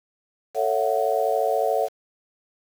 sine chord, F# minor seventh, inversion first, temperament just, 444 / 555 / 666 / 740 Hz, A4 / C#5 / E5 / F#5, +16 / +2 / +18 / 0 cents, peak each -25 dBFS, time 0.54-1.89 s, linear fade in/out 50 ms, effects 7-bit

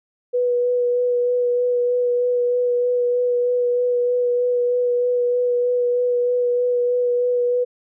sine tone with vibrato, 489.8 Hz, B4, 14 cents flat, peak -16 dBFS, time 0.33-7.65 s, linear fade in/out 20 ms, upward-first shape sine, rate 3.2 Hz, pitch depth 13 cents each way, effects none

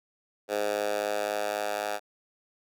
10% pulse tone with high-pass filter sweep, 103.83 Hz, G#2, in tune, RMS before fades -30 dBFS, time 0.48-2 s, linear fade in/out 50 ms, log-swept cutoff 500 to 750 Hz, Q 2.2, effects none

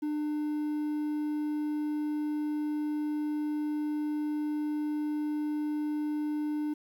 triangle tone, 300 Hz, D4, 37 cents sharp, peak -27 dBFS, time 0.02-6.74 s, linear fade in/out 10 ms, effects 10-bit

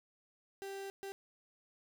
35% pulse tone bursts at uneven times, 392 Hz, G4, in tune, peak -40 dBFS, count 2, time 0.62-0.9 / 1.03-1.12 s, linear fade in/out 0 ms, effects none

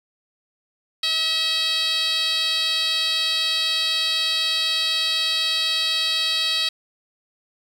10% pulse tone with band-pass filter, 644 Hz, E5, 41 cents flat, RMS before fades -22 dBFS, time 1.03-6.69 s, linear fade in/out 5 ms, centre 4200 Hz, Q 3.6, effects 7-bit

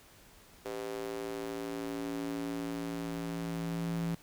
square tone with high-pass filter sweep, 56.4 Hz, A1, 44 cents sharp, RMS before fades -37 dBFS, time 0.65-4.15 s, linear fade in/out 5 ms, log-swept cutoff 430 to 170 Hz, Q 3.2, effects pink hiss -58 dBFS RMS until 4.22 s

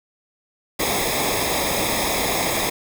pink noise with comb filter, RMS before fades -22 dBFS, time 0.79-2.7 s, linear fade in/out 10 ms, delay 0.68 ms, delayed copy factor -0.75, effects none

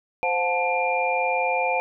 sine tone cluster, 519 / 717 / 875 / 2392 Hz, C5 / F5 / A5 / D7, -14 / +45 / -10 / +31 cents, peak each -26 dBFS, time 0.23-1.8 s, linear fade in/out 0 ms, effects none

